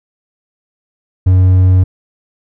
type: tone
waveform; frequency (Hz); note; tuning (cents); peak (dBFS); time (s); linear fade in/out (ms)
triangle; 92.5; F#2; 0; -3; 1.26-1.84; 10
effects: none